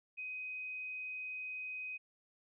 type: tone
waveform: sine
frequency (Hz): 2512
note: D#7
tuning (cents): +16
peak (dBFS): -40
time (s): 0.17-1.98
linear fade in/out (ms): 20
effects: none